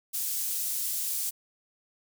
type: high-pass noise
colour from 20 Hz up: pink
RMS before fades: -31 dBFS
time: 0.13-1.31 s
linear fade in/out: 20 ms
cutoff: 8900 Hz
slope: 12 dB/octave
effects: none